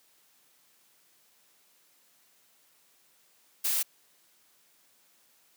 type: noise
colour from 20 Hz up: blue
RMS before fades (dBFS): -28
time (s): 3.64-3.83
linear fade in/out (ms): 10
effects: white hiss -65 dBFS RMS until 5.56 s + high-pass 150 Hz 12 dB/octave